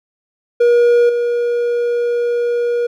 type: tone with level steps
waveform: triangle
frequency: 477.8 Hz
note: A#4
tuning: 43 cents sharp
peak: -6 / -12 dBFS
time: 0.6-2.87 s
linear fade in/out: 10 ms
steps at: 1.09 s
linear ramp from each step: 5 ms
effects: none